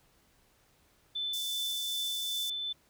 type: tone with tremolo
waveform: sine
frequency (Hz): 3520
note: A7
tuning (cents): 0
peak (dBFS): -31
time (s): 1.15-2.73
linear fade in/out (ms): 10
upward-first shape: triangle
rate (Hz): 2.6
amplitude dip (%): 25
type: high-pass noise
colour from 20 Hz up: pink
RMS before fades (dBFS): -41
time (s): 1.33-2.5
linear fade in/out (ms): 5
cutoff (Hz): 4900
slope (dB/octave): 48
effects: pink hiss -67 dBFS RMS until 2.89 s